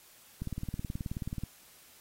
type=click train; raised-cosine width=5 ms; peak=-23 dBFS; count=20; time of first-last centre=0.42-1.436 s; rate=18.7 Hz; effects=white hiss -58 dBFS RMS until 2 s + AAC 48 kbps